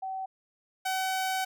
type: tone pair in turn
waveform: sine / sawtooth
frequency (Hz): 763 / 756.9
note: G5 / F#5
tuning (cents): -47 / +39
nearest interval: unison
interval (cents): 14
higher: first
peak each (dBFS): -32 / -24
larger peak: second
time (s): 0.02-0.26 / 0.85-1.45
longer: second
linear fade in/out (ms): 10
effects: none